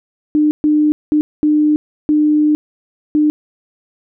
sine tone bursts at uneven times, 301.5 Hz, D4, 46 cents sharp, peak -9 dBFS, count 6, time 0.35-0.51 / 0.64-0.92 / 1.12-1.21 / 1.43-1.76 / 2.09-2.55 / 3.15-3.3 s, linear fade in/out 0 ms, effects none

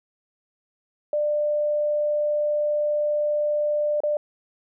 sine tone with dropouts, 595 Hz, D5, 22 cents sharp, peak -20 dBFS, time 1.13-4.17 s, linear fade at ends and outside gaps 2 ms, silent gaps 4.004-4.035 s, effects none

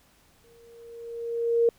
sine tone with exponential growth, 466.2 Hz, A#4, in tune, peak -16 dBFS, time 0.44-1.69 s, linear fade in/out 2 ms, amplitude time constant 270 ms, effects pink hiss -61 dBFS RMS until 1.78 s

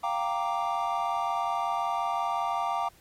triangle chord, G minor seventh, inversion third, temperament equal, 698.5 / 784 / 932.3 / 1174.7 Hz, F5 / G5 / Bb5 / D6, 0 / 0 / 0 / 0 cents, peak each -30 dBFS, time 0.03-2.89 s, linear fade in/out 10 ms, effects pink hiss -58 dBFS RMS until 3 s + MP3 64 kbps

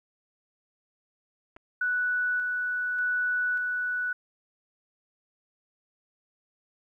clicks, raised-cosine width 0.5 ms, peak -33 dBFS, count 2, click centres 1.564 / 1.567 s
sine tone with tremolo, 1480 Hz, F#6, in tune, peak -24 dBFS, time 1.81-4.13 s, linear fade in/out 5 ms, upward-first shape square, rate 0.85 Hz, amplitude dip 25%
effects 11-bit

